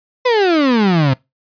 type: exponential sweep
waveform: 35% pulse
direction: down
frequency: 517 to 127.1 Hz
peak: -9 dBFS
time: 0.25-1.14 s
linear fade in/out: 10 ms
effects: noise-tail reverb RT60 0.2 s tail -23 dB re dry + resampled to 11025 Hz